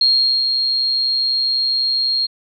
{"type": "tone with ADSR envelope", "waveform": "sine", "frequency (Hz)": 4244, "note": "C8", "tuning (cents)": 24, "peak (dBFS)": -10, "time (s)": [0.01, 2.27], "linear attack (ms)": 4, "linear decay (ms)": 420, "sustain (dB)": -5, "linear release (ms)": 19, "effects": []}